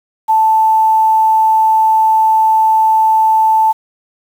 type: tone with quantisation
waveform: sine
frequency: 880 Hz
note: A5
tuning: in tune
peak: -7 dBFS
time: 0.28-3.73 s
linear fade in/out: 20 ms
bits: 6
effects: none